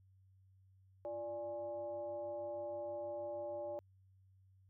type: tone with frequency modulation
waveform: sine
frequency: 587.3 Hz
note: D5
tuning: in tune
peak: -40 dBFS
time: 1.05-3.79 s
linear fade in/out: 0 ms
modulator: 243 Hz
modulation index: 0.62
effects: added 95 Hz sine -64 dBFS peak until 4.69 s